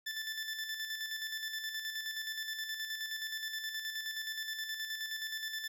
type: tone with tremolo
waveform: 20% pulse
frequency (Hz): 1760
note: A6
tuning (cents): 0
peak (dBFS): -31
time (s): 0.06-5.68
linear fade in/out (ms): 10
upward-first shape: square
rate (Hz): 9.5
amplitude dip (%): 45
effects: none